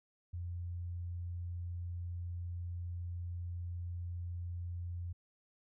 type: tone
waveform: sine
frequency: 87.31 Hz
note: F2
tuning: in tune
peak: -38 dBFS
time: 0.33-5.13 s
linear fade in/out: 10 ms
effects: none